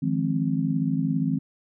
sine chord, F minor seventh, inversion third, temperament just, 157.15 / 174.61 / 209.5 / 261.9 Hz, Eb3 / F3 / Ab3 / C4, +18 / 0 / +15 / +2 cents, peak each -26 / -29 / -29 / -26 dBFS, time 0.02-1.39 s, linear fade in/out 10 ms, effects none

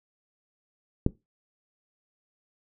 click, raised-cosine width 3 ms, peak -8 dBFS, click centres 1.064 s, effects noise-tail reverb RT60 0.2 s tail -19 dB re dry

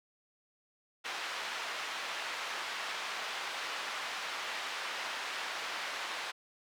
pink band-pass noise, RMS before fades -39 dBFS, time 1.04-6.32 s, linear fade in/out 20 ms, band 980 to 3900 Hz, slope 12 dB/octave, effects none

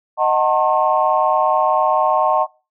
sine chord, D# diminished seventh, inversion none, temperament just, 622.3 / 746.7 / 896 / 1075.3 Hz, D#5 / F#5 / A5 / C6, 0 / +16 / +31 / +47 cents, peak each -18 dBFS, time 0.17-2.47 s, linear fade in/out 50 ms, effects noise-tail reverb RT60 0.3 s tail -21 dB re dry + tanh soft clip ceiling -2 dBFS

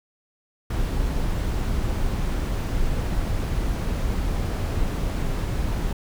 brown noise, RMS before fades -24 dBFS, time 0.7-5.93 s, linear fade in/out 5 ms, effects none

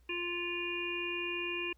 harmonic tone, 349.2 Hz, F4, in tune, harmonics 1 / 3 / 5 / 7 / 8, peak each -39 / -46 / -47 / -37 / -40 dBFS, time 0.09-1.73 s, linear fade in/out 5 ms, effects added 60 Hz sine -62 dBFS peak until 1.77 s + pink hiss -74 dBFS RMS until 1.77 s

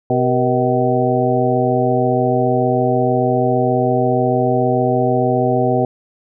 harmonic tone with a mistuned harmonic, 126.5 Hz, B2, 42 cents sharp, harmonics 1 / 2 / 3 / 4 / 5 / 6, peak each -20 / -20 / -20 / -20 / -20 / -20 dBFS, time 0.1-5.85 s, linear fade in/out 2 ms, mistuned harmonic 4, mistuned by -100 cents, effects none

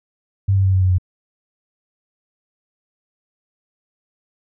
sine tone with pitch steps, 98 / 96.59 / 95.21 / 93.85 / 92.5 / 91.17 Hz, G2 / G2 / G2 / F#2 / F#2 / F#2, 0 / -25 / -50 / +25 / 0 / -25 cents, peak -12 dBFS, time 0.48-0.984 s, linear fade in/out 10 ms, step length 84 ms, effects none

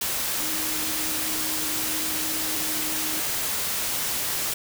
sine tone in noise, 311.5 Hz, D#4, 2 cents sharp, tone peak -36 dBFS, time 0.4-3.2 s, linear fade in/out 5 ms, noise white, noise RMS -27 dBFS, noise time 0.01-4.54 s, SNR -12 dB, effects none

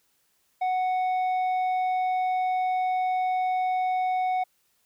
sine tone with tanh clipping, 740 Hz, F#5, in tune, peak -24 dBFS, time 0.61-4.44 s, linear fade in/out 10 ms, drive 6 dB, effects white hiss -69 dBFS RMS until 4.85 s

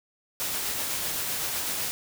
white noise with tremolo, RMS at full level -29 dBFS, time 0.4-1.91 s, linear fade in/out 0 ms, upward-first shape triangle, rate 7.9 Hz, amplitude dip 25%, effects none

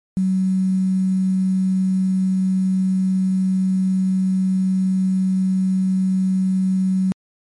sine tone with quantisation, 188.1 Hz, F#3, 29 cents sharp, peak -15 dBFS, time 0.17-7.12 s, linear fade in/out 0 ms, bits 7, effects MP3 48 kbps

